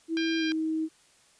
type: tone with pitch glide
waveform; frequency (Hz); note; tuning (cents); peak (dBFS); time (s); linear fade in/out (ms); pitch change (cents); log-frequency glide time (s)
sine; 326.4 to 317.3; E4 to D#4; -17 to +34; -26; 0.08-0.89; 50; -49; 0.39-0.44
type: harmonic tone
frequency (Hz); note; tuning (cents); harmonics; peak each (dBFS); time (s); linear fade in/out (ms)
800; G5; +35; 2 / 3 / 4 / 5 / 6 / 7; -35 / -36 / -37 / -41 / -41 / -46; 0.17-0.52; 0
effects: white hiss -61 dBFS RMS until 1.39 s + resampled to 22050 Hz